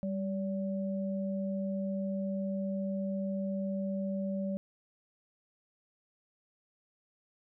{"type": "tone pair together", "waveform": "sine", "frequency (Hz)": [196, 573.6], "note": ["G3", "D5"], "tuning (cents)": [0, -41], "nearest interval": "octave + perfect fifth", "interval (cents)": 1859, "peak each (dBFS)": [-32, -38], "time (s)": [0.03, 4.57], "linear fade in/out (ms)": 0, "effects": []}